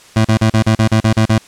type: tone bursts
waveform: 25% pulse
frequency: 110 Hz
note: A2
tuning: in tune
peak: -5 dBFS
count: 10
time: 0.16-1.381 s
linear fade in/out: 5 ms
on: 87 ms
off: 39 ms
effects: white hiss -42 dBFS RMS until 1.47 s + low-pass 8000 Hz 12 dB/octave